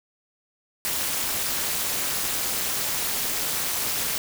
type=noise with amplitude modulation; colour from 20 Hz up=white; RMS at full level=-23 dBFS; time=0.85-4.18 s; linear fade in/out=0 ms; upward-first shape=sine; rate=275 Hz; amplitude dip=80%; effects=none